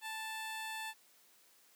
15% pulse tone, 880 Hz, A5, in tune, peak -34 dBFS, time 0.01-0.94 s, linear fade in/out 50 ms, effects white hiss -66 dBFS RMS until 1.75 s + high-pass 200 Hz 12 dB/octave

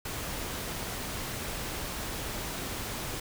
pink noise, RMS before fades -36 dBFS, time 0.05-3.2 s, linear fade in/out 5 ms, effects none

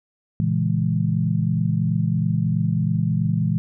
sine chord, A# half-diminished seventh, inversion none, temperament equal with one note detuned, 115.47 / 138.59 / 164.81 / 207.7 Hz, A#2 / C#3 / E3 / G#3, -16 / 0 / 0 / 0 cents, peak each -23 / -27 / -21 / -26 dBFS, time 0.4-3.58 s, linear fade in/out 0 ms, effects none

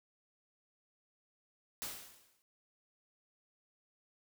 white noise with exponential decay, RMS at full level -39 dBFS, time 1.82-2.42 s, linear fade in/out 0 ms, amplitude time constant 130 ms, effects none

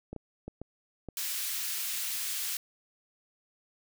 clicks, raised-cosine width 2 ms, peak -26 dBFS, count 5, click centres 0.13 / 0.163 / 0.48 / 0.616 / 1.087 s
white high-pass noise, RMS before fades -34 dBFS, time 1.17-2.57 s, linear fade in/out 2 ms, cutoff 1900 Hz, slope 12 dB/octave
effects none

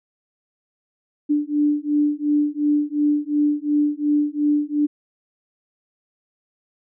sine beating tone pair, 293.6 / 296.4 Hz, D4 / D4, 0 / +16 cents, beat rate 2.8 Hz, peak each -20 dBFS, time 1.29-4.87 s, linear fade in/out 20 ms, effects none

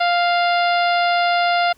harmonic tone, 698.5 Hz, F5, in tune, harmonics 1 / 2 / 3 / 4 / 5 / 6 / 7, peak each -16 / -22 / -26 / -28 / -30 / -32 / -33 dBFS, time 0-1.73 s, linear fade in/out 10 ms, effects pink hiss -55 dBFS RMS until 1.77 s

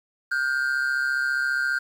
triangle tone pair together, 1429 / 1563.8 Hz, F6 / G6, +39 / -5 cents, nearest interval major second, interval 156 cents, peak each -23 dBFS, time 0.31-1.79 s, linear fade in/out 10 ms, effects 9-bit

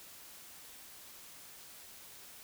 silence, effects white hiss -53 dBFS RMS until 2.43 s

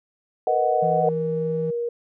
sine chord, B major seventh, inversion third, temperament equal with one note detuned, 462.9 / 493.9 / 622.3 / 740 Hz, A#4 / B4 / D#5 / F#5, -12 / 0 / 0 / 0 cents, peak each -26 / -25 / -23 / -21 dBFS, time 0.47-1.09 s, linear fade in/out 2 ms
triangle tone, 164.81 Hz, E3, in tune, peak -25 dBFS, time 0.82-1.71 s, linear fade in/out 10 ms
sine tone with pitch glide, 470 to 473 Hz, A#4 to A#4, +14 to +25 cents, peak -23 dBFS, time 0.99-1.89 s, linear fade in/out 5 ms, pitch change +11 cents, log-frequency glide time 1.37-1.56 s
effects none

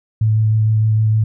sine tone with vibrato, 109.1 Hz, A2, 14 cents flat, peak -11 dBFS, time 0.21-1.24 s, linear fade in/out 5 ms, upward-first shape sine, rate 6.5 Hz, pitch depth 12 cents each way, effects none

